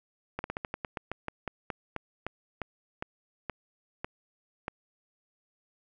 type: slowing click train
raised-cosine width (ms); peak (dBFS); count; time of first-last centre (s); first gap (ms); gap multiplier
0.5; -18; 19; 0.39-4.681; 51; 1.16
effects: none